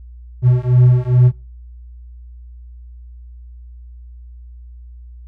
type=beating tone pair; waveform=triangle; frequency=123.47 / 125.87 Hz; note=B2 / B2; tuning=0 / +33 cents; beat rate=2.4 Hz; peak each=-10 dBFS; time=0.42-1.32 s; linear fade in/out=50 ms; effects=noise-tail reverb RT60 0.3 s tail -22 dB re dry + added 60 Hz sine -34 dBFS peak until 5.27 s